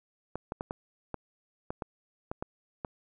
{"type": "clicks", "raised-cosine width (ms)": 1, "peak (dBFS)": -20, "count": 10, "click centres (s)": [0.356, 0.521, 0.609, 0.709, 1.143, 1.705, 1.822, 2.315, 2.425, 2.848], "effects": []}